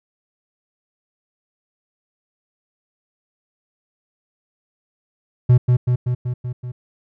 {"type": "tone with echo", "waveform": "triangle", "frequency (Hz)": 123.8, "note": "B2", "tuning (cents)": 5, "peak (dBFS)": -6, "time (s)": [5.49, 5.58], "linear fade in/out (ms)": 10, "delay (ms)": 190, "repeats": 6, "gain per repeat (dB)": -3, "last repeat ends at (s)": 6.72, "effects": []}